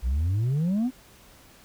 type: exponential sweep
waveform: sine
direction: up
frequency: 56.8 to 266.8 Hz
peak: -19 dBFS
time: 0.02-0.91 s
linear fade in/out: 50 ms
effects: tanh soft clip ceiling -21 dBFS + pink hiss -53 dBFS RMS until 1.64 s